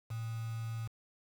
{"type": "tone with quantisation", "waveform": "sine", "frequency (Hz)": 113.4, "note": "A#2", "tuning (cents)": -47, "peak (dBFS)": -36, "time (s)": [0.1, 0.88], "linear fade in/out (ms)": 10, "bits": 8, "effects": []}